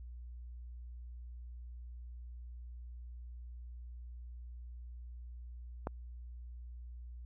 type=click; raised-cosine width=1 ms; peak=-22 dBFS; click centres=5.871 s; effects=added 60 Hz sine -45 dBFS peak until 7.25 s